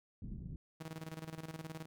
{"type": "low-pass noise", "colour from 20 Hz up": "white", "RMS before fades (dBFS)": -45, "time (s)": [0.22, 0.56], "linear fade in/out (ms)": 2, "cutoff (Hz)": 190, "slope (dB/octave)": 24}
{"type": "tone with tremolo", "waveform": "sawtooth", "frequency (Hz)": 159.8, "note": "D#3", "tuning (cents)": 47, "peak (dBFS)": -38, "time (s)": [0.8, 1.86], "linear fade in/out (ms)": 10, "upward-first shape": "square", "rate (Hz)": 19, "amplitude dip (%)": 75}
{"effects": []}